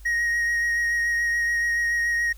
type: tone with vibrato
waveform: triangle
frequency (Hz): 1880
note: A#6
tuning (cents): +14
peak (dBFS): -19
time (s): 0.05-2.33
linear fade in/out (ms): 10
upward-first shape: sine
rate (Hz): 7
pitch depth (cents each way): 14
effects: added 50 Hz sine -41 dBFS peak until 2.37 s + white hiss -56 dBFS RMS until 2.37 s